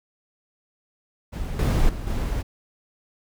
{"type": "noise with level steps", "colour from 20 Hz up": "brown", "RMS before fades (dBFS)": [-29, -19, -31, -25], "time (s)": [1.32, 2.43], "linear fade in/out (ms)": 20, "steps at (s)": [1.59, 1.89, 2.07], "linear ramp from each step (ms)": 2, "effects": []}